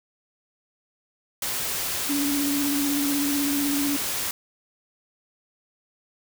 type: noise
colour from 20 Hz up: white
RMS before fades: -28 dBFS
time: 1.42-4.31 s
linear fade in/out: 2 ms
type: tone with vibrato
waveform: sine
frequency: 284.4 Hz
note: C#4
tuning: 45 cents sharp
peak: -23 dBFS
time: 2.09-3.97 s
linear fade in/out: 10 ms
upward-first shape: sine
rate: 16 Hz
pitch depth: 31 cents each way
effects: none